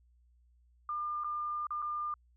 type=tone with dropouts; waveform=sine; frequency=1202 Hz; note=D6; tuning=40 cents sharp; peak=-33 dBFS; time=0.89-2.14 s; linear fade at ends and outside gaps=2 ms; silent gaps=1.237-1.244 / 1.669-1.706 / 1.82-1.824 s; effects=added 60 Hz sine -63 dBFS peak until 2.36 s